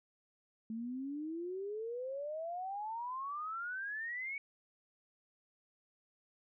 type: exponential sweep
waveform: sine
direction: up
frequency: 218.4 to 2261 Hz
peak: -38 dBFS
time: 0.7-4.38 s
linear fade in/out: 2 ms
effects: none